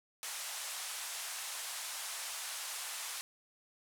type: band-pass noise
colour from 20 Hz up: white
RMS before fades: -42 dBFS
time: 0.23-3.21 s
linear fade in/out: 0 ms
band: 670 to 11000 Hz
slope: 24 dB/octave
effects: none